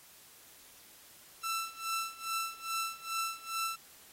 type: tone with tremolo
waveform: sawtooth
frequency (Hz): 1334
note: E6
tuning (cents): +20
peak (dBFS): -28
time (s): 1.43-3.76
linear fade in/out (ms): 10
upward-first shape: sine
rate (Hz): 2.4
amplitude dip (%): 90
effects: white hiss -57 dBFS RMS until 4.12 s + AAC 48 kbps